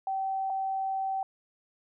sine tone pair in turn, 771 / 771 Hz, G5 / G5, -29 / -29 cents, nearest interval unison, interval 0 cents, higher neither, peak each -28 dBFS, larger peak neither, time 0.07-0.5 / 0.5-1.23 s, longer second, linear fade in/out 2 ms, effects none

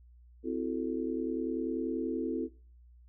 sine chord, F# half-diminished seventh, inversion second, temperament equal with one note detuned, 259.4 / 329.6 / 370 / 440 Hz, C4 / E4 / F#4 / A4, -15 / 0 / 0 / 0 cents, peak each -35 / -35 / -39 / -37 dBFS, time 0.43-2.49 s, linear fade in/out 50 ms, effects noise-tail reverb RT60 0.4 s tail -21 dB re dry + added 60 Hz sine -54 dBFS peak until 3.08 s

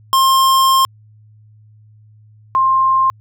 square / sine tone pair in turn, 1062 / 1056.7 Hz, C6 / C6, +25 / +17 cents, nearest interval unison, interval 8 cents, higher first, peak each -10 dBFS, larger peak neither, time 0.13-0.85 / 2.55-3.1 s, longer first, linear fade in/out 0 ms, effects added 107 Hz sine -43 dBFS peak until 3.2 s

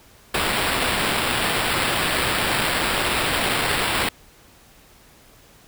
violet noise with sample-and-hold, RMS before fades -22 dBFS, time 0.34-4.09 s, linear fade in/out 5 ms, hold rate 6300 Hz, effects pink hiss -51 dBFS RMS until 5.67 s

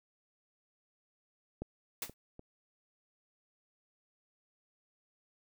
clicks, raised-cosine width 2 ms, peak -25 / -34 / -35 dBFS, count 3, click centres 1.62 / 2.096 / 2.394 s
white noise with exponential decay, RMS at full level -34 dBFS, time 2.02-2.14 s, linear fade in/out 2 ms, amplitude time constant 24 ms
effects none

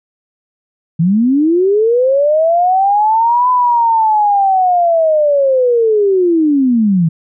sine linear two-way sweep, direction up then down, 155.56 to 1008 to 155.56 Hz, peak -8 dBFS, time 0.99-7.09 s, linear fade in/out 10 ms, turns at 3.5 s, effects none

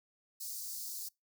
white high-pass noise, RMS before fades -42 dBFS, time 0.4-1.09 s, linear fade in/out 10 ms, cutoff 4400 Hz, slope 48 dB/octave, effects noise-tail reverb RT60 0.2 s tail -25 dB re dry

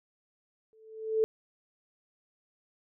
sine tone with exponential growth, 440 Hz, A4, in tune, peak -20 dBFS, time 0.73-1.24 s, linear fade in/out 0 ms, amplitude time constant 110 ms, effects none

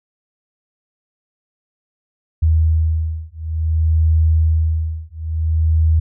sine beating tone pair, 79.6 / 80.16 Hz, D#2 / E2, +40 / -48 cents, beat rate 0.56 Hz, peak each -16 dBFS, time 2.42-6 s, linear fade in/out 10 ms, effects none

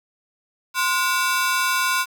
sawtooth ring-modulated tone, 1243 Hz, D#6, 2 cents flat, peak -12 dBFS, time 0.74-2.06 s, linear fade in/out 50 ms, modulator 201 Hz, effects 8-bit

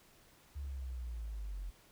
sine linear sweep, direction down, 72 to 44 Hz, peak -38 dBFS, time 0.55-1.71 s, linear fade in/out 20 ms, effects tanh soft clip ceiling -34 dBFS + pink hiss -64 dBFS RMS until 1.91 s

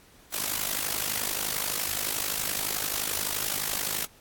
white noise with amplitude modulation, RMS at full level -26 dBFS, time 0.32-4.06 s, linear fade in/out 20 ms, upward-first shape sine, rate 51.6 Hz, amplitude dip 85%, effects pink hiss -56 dBFS RMS until 4.2 s + AAC 64 kbps

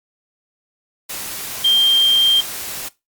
sine tone in noise, 3178 Hz, G7, 23 cents sharp, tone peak -10 dBFS, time 1.64-2.41 s, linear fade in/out 10 ms, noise white, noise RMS -28 dBFS, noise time 1.09-2.89 s, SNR +15 dB, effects noise-tail reverb RT60 0.2 s tail -18 dB re dry + Opus 48 kbps

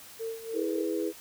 sine tone with tremolo, 451.9 Hz, A4, 46 cents sharp, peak -31 dBFS, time 0.19-0.83 s, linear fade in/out 20 ms, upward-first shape sine, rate 3.4 Hz, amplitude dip 75%
sine chord, E major, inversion none, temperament equal with one note detuned, 325.8 / 415.3 / 493.9 Hz, E4 / G#4 / B4, -20 / 0 / 0 cents, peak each -31 / -32 / -34 dBFS, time 0.53-1.13 s, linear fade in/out 50 ms
effects white hiss -49 dBFS RMS until 1.2 s

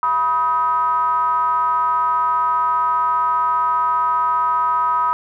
triangle ring-modulated tone, 142.5 Hz, C#3, 48 cents sharp, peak -10 dBFS, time 0.03-5.13 s, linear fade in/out 0 ms, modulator 1120 Hz, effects none

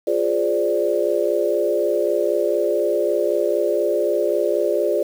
sine chord, D half-diminished seventh, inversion first, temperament equal with one note detuned, 350.4 / 415.3 / 523.3 / 587.3 Hz, F4 / Ab4 / C5 / D5, +6 / 0 / 0 / 0 cents, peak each -23 / -22 / -24 / -21 dBFS, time 0.07-5.03 s, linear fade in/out 5 ms, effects 7-bit

